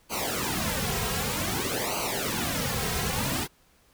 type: noise with flanger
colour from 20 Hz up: pink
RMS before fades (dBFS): -29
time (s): 0.09-3.48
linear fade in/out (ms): 50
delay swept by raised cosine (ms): 0.56 to 3.46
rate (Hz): 0.53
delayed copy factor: -0.9
effects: pink hiss -62 dBFS RMS until 3.93 s